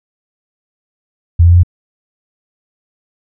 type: tone with pitch steps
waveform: sine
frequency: 84.6 / 85.98 / 87.38 / 88.81 Hz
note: E2 / F2 / F2 / F2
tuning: +45 / -27 / +1 / +30 cents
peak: -3 dBFS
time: 1.39-1.634 s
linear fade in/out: 10 ms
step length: 61 ms
effects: none